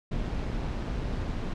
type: noise with amplitude modulation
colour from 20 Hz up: brown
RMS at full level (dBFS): -29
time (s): 0.11-1.54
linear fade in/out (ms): 10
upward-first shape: sine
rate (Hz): 195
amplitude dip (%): 50
effects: low-pass 5000 Hz 12 dB/octave